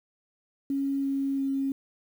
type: tone with pitch steps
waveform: sine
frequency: 275.7 / 274 / 272.2 Hz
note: C#4 / C#4 / C#4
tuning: -9 / -20 / -31 cents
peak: -25 dBFS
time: 0.7-1.72 s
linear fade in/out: 2 ms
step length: 340 ms
effects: 9-bit